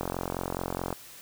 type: click train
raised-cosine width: 1 ms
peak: -16 dBFS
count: 42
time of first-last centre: 0.01-0.927 s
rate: 44.7 Hz
effects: white hiss -48 dBFS RMS until 1.21 s